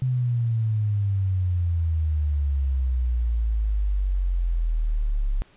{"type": "exponential sweep", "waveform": "sine", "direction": "down", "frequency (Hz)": [129.7, 33.93], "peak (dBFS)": -20, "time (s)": [0.02, 5.42], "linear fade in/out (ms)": 0, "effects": ["pink hiss -56 dBFS RMS until 5.56 s", "resampled to 8000 Hz"]}